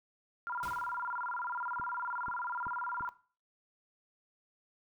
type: tone with vibrato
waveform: sine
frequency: 1170 Hz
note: D6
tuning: 7 cents flat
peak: -35 dBFS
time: 0.47-3.09 s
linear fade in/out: 0 ms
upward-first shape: square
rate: 19 Hz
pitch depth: 300 cents each way
type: noise with exponential decay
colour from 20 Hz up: pink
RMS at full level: -45 dBFS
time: 0.63-1.14 s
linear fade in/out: 0 ms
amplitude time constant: 110 ms
type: clicks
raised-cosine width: 3 ms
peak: -35 dBFS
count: 4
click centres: 1.798 / 2.283 / 2.668 / 3.008 s
effects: noise-tail reverb RT60 0.4 s tail -17 dB re dry